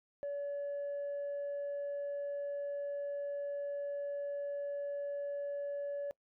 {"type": "tone", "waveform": "sine", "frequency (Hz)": 570, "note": "C#5", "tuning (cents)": 48, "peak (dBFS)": -34, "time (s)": [0.23, 6.11], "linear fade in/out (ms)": 0, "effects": ["noise-tail reverb RT60 0.1 s tail -24 dB re dry", "tanh soft clip ceiling -34 dBFS"]}